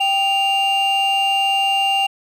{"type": "tone pair together", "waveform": "triangle", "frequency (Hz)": [784, 2794], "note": ["G5", "F7"], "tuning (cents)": [0, 0], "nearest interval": "octave + minor seventh", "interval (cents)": 2200, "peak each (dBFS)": -15, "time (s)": [0, 2.07], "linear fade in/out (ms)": 10, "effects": ["tanh soft clip ceiling -9 dBFS"]}